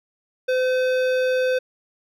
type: tone with hard clipping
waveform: sine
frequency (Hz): 511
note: C5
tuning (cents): -41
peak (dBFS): -20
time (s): 0.48-1.59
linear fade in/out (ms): 10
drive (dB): 14
effects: none